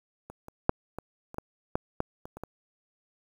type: clicks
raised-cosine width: 1 ms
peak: -28 / -29 / -6 / -21 / -29 / -18 / -12 / -13 / -27 / -28 / -22 dBFS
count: 11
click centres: 0.3 / 0.484 / 0.694 / 0.986 / 1.344 / 1.384 / 1.755 / 2.004 / 2.255 / 2.37 / 2.436 s
effects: 8-bit